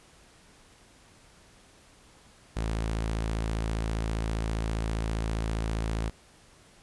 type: tone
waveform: sawtooth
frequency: 55 Hz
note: A1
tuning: in tune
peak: -24 dBFS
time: 2.56-6.1 s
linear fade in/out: 10 ms
effects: pink hiss -57 dBFS RMS until 6.82 s + resampled to 24000 Hz